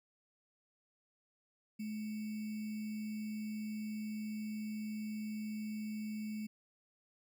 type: tone with sample-and-hold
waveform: sine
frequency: 214.2 Hz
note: A3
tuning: 46 cents flat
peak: -38 dBFS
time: 1.79-6.47 s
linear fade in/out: 10 ms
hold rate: 2450 Hz
effects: none